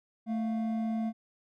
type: tone pair together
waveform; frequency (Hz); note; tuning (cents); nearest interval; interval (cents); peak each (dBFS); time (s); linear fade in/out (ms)
triangle; 221.2 / 703; A3 / F5; +9 / +11; octave + minor sixth; 2002; -27 / -39; 0.26-1.13; 50
effects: none